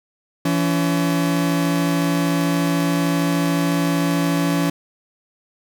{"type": "tone pair together", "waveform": "40% pulse", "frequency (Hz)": [168.27, 283], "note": ["E3", "C#4"], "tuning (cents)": [36, 36], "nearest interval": "major sixth", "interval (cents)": 900, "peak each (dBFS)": -19, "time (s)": [0.45, 4.7], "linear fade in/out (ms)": 5, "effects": []}